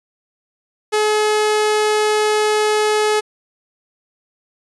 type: tone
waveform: sawtooth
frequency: 425.7 Hz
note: G#4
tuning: 43 cents sharp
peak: -10 dBFS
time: 0.92-3.21 s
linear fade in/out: 20 ms
effects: resampled to 24000 Hz